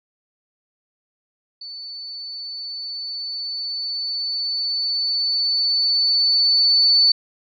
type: tone with level ramp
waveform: sine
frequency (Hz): 4492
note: C#8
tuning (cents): +22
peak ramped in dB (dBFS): -32 to -11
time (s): 1.61-7.12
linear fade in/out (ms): 5
effects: none